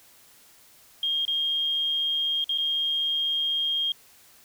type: tone with dropouts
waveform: sine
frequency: 3228 Hz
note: G#7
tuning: 50 cents flat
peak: -23 dBFS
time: 1.03-3.92 s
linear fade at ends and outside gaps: 2 ms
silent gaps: 1.252-1.279 / 2.442-2.492 / 2.577-2.583 s
effects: white hiss -55 dBFS RMS until 4.44 s